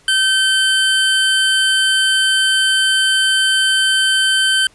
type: tone pair together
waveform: square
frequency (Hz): 1545 / 3088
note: G6 / G7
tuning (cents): -26 / -27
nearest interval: octave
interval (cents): 1199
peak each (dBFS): -16 / -15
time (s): 0.08-4.67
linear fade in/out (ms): 2
effects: pink hiss -51 dBFS RMS until 4.74 s + resampled to 24000 Hz